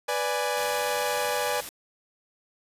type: chord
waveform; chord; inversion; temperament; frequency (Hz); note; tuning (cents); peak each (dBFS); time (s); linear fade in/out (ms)
sawtooth; G# diminished; first; equal; 493.9 / 587.3 / 830.6; B4 / D5 / G#5; 0 / 0 / 0; -26; 0.08-1.61; 10
type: noise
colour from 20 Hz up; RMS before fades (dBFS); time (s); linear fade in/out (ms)
white; -38; 0.57-1.69; 0
effects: resampled to 32000 Hz